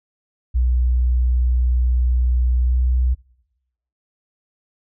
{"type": "tone with pitch glide", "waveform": "sine", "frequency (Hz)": [61.6, 62.53], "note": ["B1", "B1"], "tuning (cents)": [-4, 22], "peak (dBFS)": -14, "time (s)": [0.54, 3.15], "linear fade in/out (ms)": 20, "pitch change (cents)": 26, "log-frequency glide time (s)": [2.63, 2.77], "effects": ["noise-tail reverb RT60 0.9 s tail -24 dB re dry"]}